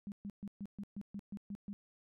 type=tone bursts; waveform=sine; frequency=202.1 Hz; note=G#3; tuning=47 cents flat; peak=-40 dBFS; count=10; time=0.07-1.73 s; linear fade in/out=0 ms; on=49 ms; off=130 ms; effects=none